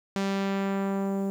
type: tone with low-pass filter sweep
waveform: sawtooth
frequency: 196 Hz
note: G3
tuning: in tune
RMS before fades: -28 dBFS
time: 0.16-1.3 s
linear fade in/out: 0 ms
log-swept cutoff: 7100 to 550 Hz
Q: 0.78
effects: 9-bit